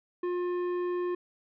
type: tone with tanh clipping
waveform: sine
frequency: 355.5 Hz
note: F4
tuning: 31 cents sharp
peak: -30 dBFS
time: 0.23-1.15 s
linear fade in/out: 5 ms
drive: 11 dB
effects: none